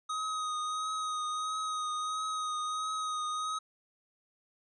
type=tone with vibrato; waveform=square; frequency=1254 Hz; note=D#6; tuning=13 cents sharp; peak=-33 dBFS; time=0.09-3.59 s; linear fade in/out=10 ms; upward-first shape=triangle; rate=1.5 Hz; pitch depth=27 cents each way; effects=resampled to 22050 Hz